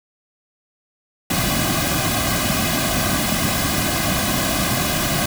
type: noise with comb filter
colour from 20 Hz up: pink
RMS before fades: -20 dBFS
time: 1.3-5.26 s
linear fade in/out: 5 ms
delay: 2.2 ms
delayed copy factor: -0.8
effects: none